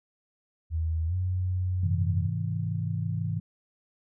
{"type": "tone with pitch glide", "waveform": "sine", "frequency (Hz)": [80.8, 91.75], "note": ["E2", "F#2"], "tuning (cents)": [-34, -14], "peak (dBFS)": -25, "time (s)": [0.7, 2.29], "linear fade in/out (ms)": 50, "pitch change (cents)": 220, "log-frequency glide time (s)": [1.07, 1.14]}
{"type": "chord", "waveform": "sine", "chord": "Ab augmented", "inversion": "none", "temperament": "just", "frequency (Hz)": [103.83, 129.78, 162.23], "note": ["Ab2", "C3", "E3"], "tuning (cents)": [0, -14, -27], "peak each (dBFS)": [-30, -34, -31], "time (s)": [1.83, 3.4], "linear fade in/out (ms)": 5}
{"effects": []}